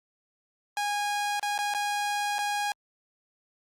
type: tone with dropouts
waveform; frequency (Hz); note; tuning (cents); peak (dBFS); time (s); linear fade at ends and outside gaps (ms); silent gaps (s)
sawtooth; 822; G#5; -18; -23; 0.77-2.72; 1; 1.396-1.428 / 1.579-1.588 / 1.739-1.747 / 2.384-2.389
effects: low-pass 11000 Hz 12 dB/octave + Opus 48 kbps